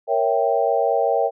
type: chord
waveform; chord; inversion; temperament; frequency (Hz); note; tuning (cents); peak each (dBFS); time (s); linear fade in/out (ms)
sine; A# diminished seventh; none; equal; 466.2 / 554.4 / 659.3 / 784; A#4 / C#5 / E5 / G5; 0 / 0 / 0 / 0; -22; 0.07-1.31; 50
effects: none